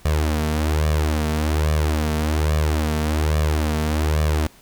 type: tone with flanger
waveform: sawtooth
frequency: 76.7 Hz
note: D#2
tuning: 24 cents flat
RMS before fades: -20 dBFS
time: 0.05-4.47 s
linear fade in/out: 5 ms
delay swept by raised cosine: 1.7 to 4.5 ms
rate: 1.2 Hz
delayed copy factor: +0.7
effects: pink hiss -50 dBFS RMS until 4.61 s